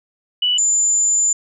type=tone pair in turn; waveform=sine; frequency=2960 / 7091 Hz; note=F#7 / A8; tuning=0 / +12 cents; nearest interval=octave + minor third; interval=1512 cents; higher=second; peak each=-14 / -13 dBFS; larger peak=second; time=0.42-0.58 / 0.58-1.33 s; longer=second; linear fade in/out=5 ms; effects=none